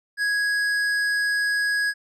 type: tone with hard clipping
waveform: triangle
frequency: 1661.2 Hz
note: G#6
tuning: in tune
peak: -22 dBFS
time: 0.17-1.94 s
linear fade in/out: 50 ms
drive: 13 dB
effects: none